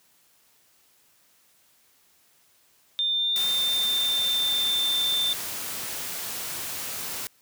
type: tone with pitch glide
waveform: sine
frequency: 3599 to 3568 Hz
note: A7 to A7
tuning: +38 to +23 cents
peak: -22 dBFS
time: 2.99-5.33 s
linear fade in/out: 0 ms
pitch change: -15 cents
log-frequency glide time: 3.64-4.73 s
type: noise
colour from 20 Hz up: white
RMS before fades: -33 dBFS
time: 3.36-7.27 s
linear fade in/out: 0 ms
effects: white hiss -62 dBFS RMS until 7.41 s + high-pass 60 Hz 12 dB/octave